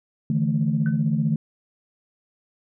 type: chord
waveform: sine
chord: D suspended second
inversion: none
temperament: equal with one note detuned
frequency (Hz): 146.83 / 162.36 / 220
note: D3 / E3 / A3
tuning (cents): 0 / -26 / 0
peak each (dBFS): -23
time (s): 0.3-1.36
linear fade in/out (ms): 2
type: tone with exponential decay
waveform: sine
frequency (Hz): 1517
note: F#6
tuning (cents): +43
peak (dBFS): -30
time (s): 0.86-1.02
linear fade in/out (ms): 1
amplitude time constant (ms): 34
effects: tanh soft clip ceiling -10 dBFS